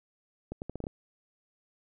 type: accelerating click train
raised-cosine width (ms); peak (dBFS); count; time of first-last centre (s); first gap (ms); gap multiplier
2; -23; 7; 0.52-0.869; 99; 0.78
effects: none